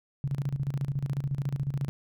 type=tone with tremolo; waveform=sine; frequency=138.59 Hz; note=C#3; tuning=in tune; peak=-25 dBFS; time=0.24-1.89 s; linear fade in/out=0 ms; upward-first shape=square; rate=14 Hz; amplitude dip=75%; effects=none